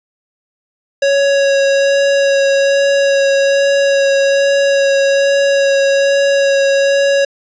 square tone with vibrato, 554.4 Hz, C#5, in tune, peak -10 dBFS, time 1.02-7.25 s, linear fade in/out 5 ms, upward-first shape sine, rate 1.2 Hz, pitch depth 10 cents each way, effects resampled to 16000 Hz + 7-bit

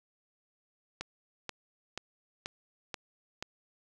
click train, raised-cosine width 0.2 ms, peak -19 dBFS, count 6, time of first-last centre 1.01-3.425 s, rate 2.07 Hz, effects 9-bit

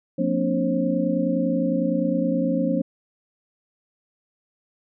sine tone cluster, 178.1 / 229.4 / 259.8 / 289.1 / 535 Hz, F3 / A#3 / C4 / D4 / C5, +34 / -28 / -12 / -27 / +38 cents, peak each -26 dBFS, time 0.18-2.82 s, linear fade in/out 10 ms, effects none

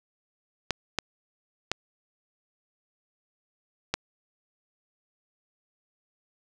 clicks, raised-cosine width 0.2 ms, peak -8 dBFS, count 4, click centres 0.707 / 0.987 / 1.716 / 3.94 s, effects none

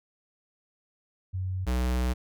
sine / square tone pair in turn, 93.2 / 62.2 Hz, F#2 / B1, +13 / +13 cents, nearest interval perfect fifth, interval 700 cents, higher first, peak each -28 / -25 dBFS, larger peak second, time 1.33-1.66 / 1.66-2.14 s, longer second, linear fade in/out 20 ms, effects none

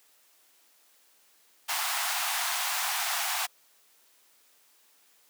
pink high-pass noise, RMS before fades -30 dBFS, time 1.68-3.47 s, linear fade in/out 20 ms, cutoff 690 Hz, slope 96 dB/octave, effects white hiss -63 dBFS RMS until 5.29 s + high-pass 300 Hz 12 dB/octave

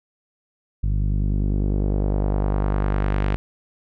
sawtooth tone with low-pass filter sweep, 49.93 Hz, G1, 33 cents sharp, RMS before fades -21 dBFS, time 0.83-3.36 s, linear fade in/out 0 ms, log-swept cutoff 130 to 2600 Hz, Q 1.1, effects none

